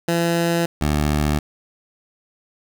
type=tone pair in turn; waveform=15% pulse; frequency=169.3 / 74.59 Hz; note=E3 / D2; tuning=+46 / +27 cents; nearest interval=octave + major second; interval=1419 cents; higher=first; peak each=-11 dBFS; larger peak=neither; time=0.08-0.66 / 0.81-1.39 s; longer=neither; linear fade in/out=5 ms; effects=none